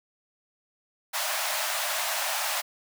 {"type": "high-pass noise", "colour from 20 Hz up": "pink", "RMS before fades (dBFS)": -29, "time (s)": [1.13, 2.62], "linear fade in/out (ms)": 20, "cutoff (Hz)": 590, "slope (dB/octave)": 96, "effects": []}